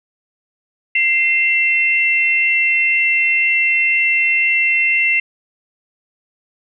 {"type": "tone pair together", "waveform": "sine", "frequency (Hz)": [2093, 2701], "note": ["C7", "E7"], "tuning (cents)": [0, 42], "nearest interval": "major third", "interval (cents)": 442, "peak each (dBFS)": -15, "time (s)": [0.95, 5.2], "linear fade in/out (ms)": 5, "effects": []}